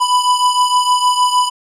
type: beating tone pair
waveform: square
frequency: 992 / 998.5 Hz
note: B5 / B5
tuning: +7 / +19 cents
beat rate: 6.5 Hz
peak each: -13 / -18 dBFS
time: 0-1.5 s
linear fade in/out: 20 ms
effects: resampled to 24000 Hz